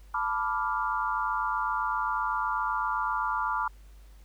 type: chord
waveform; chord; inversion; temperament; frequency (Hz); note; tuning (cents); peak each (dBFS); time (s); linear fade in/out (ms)
sine; B half-diminished seventh; third; equal; 880 / 987.8 / 1174.7 / 1396.9; A5 / B5 / D6 / F6; 0 / 0 / 0 / 0; -33 / -31 / -31 / -33; 0.14-3.68; 5
effects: added 50 Hz sine -48 dBFS peak until 4.24 s + pink hiss -63 dBFS RMS until 4.24 s